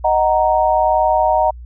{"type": "chord", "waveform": "sine", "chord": "D# minor", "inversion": "none", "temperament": "equal with one note detuned", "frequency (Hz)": [622.3, 743.8, 932.3], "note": ["D#5", "F#5", "A#5"], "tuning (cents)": [0, 9, 0], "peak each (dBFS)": -16, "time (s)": [0.04, 1.51], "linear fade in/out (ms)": 10, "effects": ["added 60 Hz sine -31 dBFS peak until 1.65 s"]}